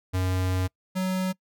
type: tone pair in turn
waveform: square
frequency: 92.5 / 186.39 Hz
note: F#2 / F#3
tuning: 0 / +13 cents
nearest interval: octave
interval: 1213 cents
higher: second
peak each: -24 / -25 dBFS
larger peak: first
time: 0.13-0.68 / 0.95-1.33 s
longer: first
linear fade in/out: 20 ms
effects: noise-tail reverb RT60 0.1 s tail -24 dB re dry